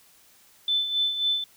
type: tone with tremolo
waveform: sine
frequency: 3520 Hz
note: A7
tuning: in tune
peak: -20 dBFS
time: 0.68-1.44 s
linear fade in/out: 2 ms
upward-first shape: sine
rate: 3.7 Hz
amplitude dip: 60%
effects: white hiss -57 dBFS RMS until 1.56 s